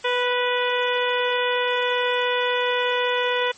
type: harmonic tone with a mistuned harmonic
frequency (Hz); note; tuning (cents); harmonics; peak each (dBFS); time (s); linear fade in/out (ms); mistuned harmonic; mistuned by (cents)
493.4; B4; -2; 1 / 2 / 3 / 4 / 5 / 6 / 7; -23 / -26 / -28 / -29 / -30 / -31 / -31; 0.04-3.52; 10; 4; -16
effects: white hiss -47 dBFS RMS until 3.57 s + MP3 32 kbps